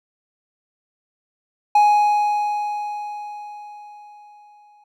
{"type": "tone with exponential decay", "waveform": "triangle", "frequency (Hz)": 833, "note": "G#5", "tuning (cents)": 5, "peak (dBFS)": -8, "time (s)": [1.75, 4.84], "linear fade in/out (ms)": 5, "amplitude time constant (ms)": 670, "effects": []}